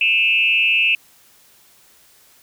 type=tone with frequency modulation; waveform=sine; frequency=2637 Hz; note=E7; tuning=in tune; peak=-13 dBFS; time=0.01-0.95 s; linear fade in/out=2 ms; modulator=198 Hz; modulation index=0.88; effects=white hiss -52 dBFS RMS until 2.42 s